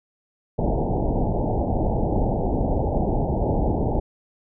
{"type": "low-pass noise", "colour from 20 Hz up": "pink", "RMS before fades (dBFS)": -22, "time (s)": [0.58, 4], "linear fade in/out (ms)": 10, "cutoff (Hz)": 880, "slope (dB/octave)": 96, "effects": []}